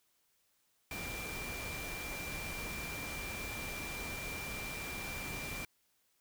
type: tone in noise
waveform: sine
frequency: 2368 Hz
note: D7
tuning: 14 cents sharp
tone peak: -43 dBFS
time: 0.91-5.65 s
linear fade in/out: 2 ms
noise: pink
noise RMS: -43 dBFS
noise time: 0.91-5.65 s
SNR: -3 dB
effects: white hiss -75 dBFS RMS until 6.2 s